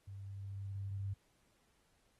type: tone with level ramp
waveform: sine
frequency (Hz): 98.5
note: G2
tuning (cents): +9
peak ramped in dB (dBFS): -46 to -36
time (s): 0.07-1.14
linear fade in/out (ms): 10
effects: pink hiss -75 dBFS RMS until 2.19 s + AAC 32 kbps